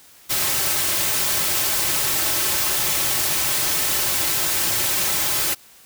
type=noise with comb filter; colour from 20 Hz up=white; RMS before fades=-21 dBFS; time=0.29-5.55 s; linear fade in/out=20 ms; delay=4.2 ms; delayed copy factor=-0.55; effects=white hiss -49 dBFS RMS until 5.85 s